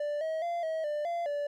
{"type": "tone with pitch steps", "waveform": "triangle", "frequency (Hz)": [588, 638, 688, 640, 594, 686, 580], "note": ["D5", "D#5", "F5", "D#5", "D5", "F5", "D5"], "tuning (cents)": [2, 43, -26, 49, 20, -31, -22], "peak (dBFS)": -28, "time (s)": [0, 1.47], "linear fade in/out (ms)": 5, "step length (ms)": 210, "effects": []}